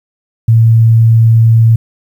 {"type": "tone", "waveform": "sine", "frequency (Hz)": 113.6, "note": "A#2", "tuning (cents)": -44, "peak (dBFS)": -3, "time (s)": [0.48, 1.76], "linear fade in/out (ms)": 5, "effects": ["7-bit"]}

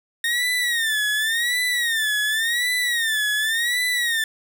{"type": "tone with vibrato", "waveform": "30% pulse", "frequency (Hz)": 1837, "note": "A#6", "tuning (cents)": -26, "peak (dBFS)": -17, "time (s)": [0.24, 4.24], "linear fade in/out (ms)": 2, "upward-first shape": "sine", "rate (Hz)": 0.9, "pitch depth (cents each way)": 140, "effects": []}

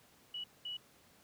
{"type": "tone bursts at uneven times", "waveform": "sine", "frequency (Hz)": 2938, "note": "F#7", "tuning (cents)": -13, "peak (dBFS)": -39, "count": 2, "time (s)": [[0.34, 0.44], [0.65, 0.77]], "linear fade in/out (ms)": 5, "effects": ["pink hiss -64 dBFS RMS until 1.23 s", "high-pass 100 Hz 12 dB/octave"]}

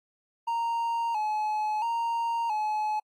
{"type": "tone with vibrato", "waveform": "triangle", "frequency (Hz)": 890, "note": "A5", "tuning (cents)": 20, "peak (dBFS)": -24, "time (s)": [0.47, 3], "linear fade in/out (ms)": 10, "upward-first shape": "square", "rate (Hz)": 0.74, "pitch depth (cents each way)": 73, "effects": ["AAC 64 kbps"]}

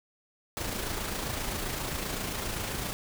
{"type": "noise with amplitude modulation", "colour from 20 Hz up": "pink", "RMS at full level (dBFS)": -32, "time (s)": [0.57, 2.93], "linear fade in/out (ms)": 0, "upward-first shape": "sine", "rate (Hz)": 27.6, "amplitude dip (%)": 40, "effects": []}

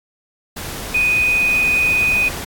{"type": "tone in noise", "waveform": "sine", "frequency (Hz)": 2489, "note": "D#7", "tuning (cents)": 0, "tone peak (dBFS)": -13, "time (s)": [0.94, 2.29], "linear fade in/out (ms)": 10, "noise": "pink", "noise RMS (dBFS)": -28, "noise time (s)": [0.56, 2.45], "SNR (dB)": 12, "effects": ["AAC 64 kbps"]}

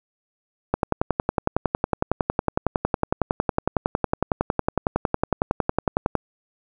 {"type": "click train", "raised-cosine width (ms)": 1, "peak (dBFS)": -5, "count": 60, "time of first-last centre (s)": [0.74, 6.153], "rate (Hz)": 10.9, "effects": []}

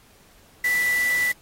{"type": "tone in noise", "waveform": "sine", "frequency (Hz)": 1975.5, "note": "B6", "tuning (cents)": 0, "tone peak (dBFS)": -19, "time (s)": [0.64, 1.32], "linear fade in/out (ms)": 5, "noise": "white", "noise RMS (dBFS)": -33, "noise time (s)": [0.64, 1.32], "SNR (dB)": 11, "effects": ["pink hiss -55 dBFS RMS until 1.41 s", "AAC 48 kbps"]}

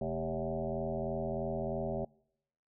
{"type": "tone with frequency modulation", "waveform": "sine", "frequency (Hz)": 392, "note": "G4", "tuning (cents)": 0, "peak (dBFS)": -32, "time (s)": [0.01, 2.05], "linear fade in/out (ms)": 5, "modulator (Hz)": 83.1, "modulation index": 3.7, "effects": ["noise-tail reverb RT60 0.8 s tail -25 dB re dry"]}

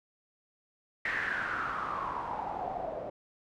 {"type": "noise with low-pass filter sweep", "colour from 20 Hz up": "white", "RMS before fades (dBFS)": -35, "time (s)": [1.05, 3.1], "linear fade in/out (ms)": 5, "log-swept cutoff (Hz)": [1900, 590], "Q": 7.2, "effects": []}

